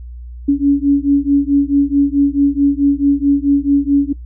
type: beating tone pair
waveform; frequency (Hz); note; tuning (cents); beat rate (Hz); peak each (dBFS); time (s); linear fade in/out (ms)
sine; 280 / 284.6; C#4 / C#4; +18 / +46; 4.6; -13; 0.48-4.13; 10
effects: noise-tail reverb RT60 0.2 s tail -24 dB re dry + added 60 Hz sine -28 dBFS peak until 4.25 s